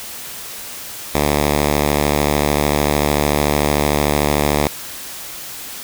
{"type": "tone", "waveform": "5% pulse", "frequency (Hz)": 73.42, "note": "D2", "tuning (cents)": 0, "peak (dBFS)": -3, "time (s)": [1.14, 4.68], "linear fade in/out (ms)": 10, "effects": ["white hiss -31 dBFS RMS until 5.83 s"]}